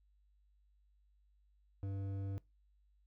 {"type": "tone with hard clipping", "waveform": "sine", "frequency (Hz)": 98, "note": "G2", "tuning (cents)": 0, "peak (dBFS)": -40, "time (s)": [1.83, 2.38], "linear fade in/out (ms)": 0, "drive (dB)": 10, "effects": ["noise-tail reverb RT60 0.2 s tail -20 dB re dry", "added 50 Hz sine -68 dBFS peak until 3.06 s"]}